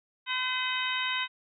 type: harmonic tone with a mistuned harmonic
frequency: 510 Hz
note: C5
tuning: 44 cents flat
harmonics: 2 / 3 / 4 / 5 / 6 / 7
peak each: -35 / -35 / -35 / -35 / -35 / -35 dBFS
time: 0.26-1.28 s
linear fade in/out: 50 ms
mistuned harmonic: 7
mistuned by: +81 cents
effects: none